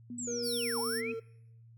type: tone with tremolo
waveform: sine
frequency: 241.4 Hz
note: B3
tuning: 39 cents flat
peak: -38 dBFS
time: 0.1-1.14 s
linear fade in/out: 2 ms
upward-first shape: sine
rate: 9.3 Hz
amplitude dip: 35%
type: linear two-way sweep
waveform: sine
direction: down then up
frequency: 7930 to 784 to 2600 Hz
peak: -37 dBFS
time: 0.18-1.12 s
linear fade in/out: 5 ms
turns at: 0.79 s
type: tone with pitch glide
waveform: triangle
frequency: 475.1 to 452.1 Hz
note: A#4 to A4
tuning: +33 to +47 cents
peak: -33 dBFS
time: 0.27-1.2 s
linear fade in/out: 10 ms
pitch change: -86 cents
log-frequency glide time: 0.56-0.91 s
type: tone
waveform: 10% pulse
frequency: 5430 Hz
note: F8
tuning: 50 cents flat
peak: -29 dBFS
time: 0.42-1.02 s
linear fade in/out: 50 ms
effects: noise-tail reverb RT60 0.8 s tail -23 dB re dry + added 115 Hz sine -53 dBFS peak until 1.77 s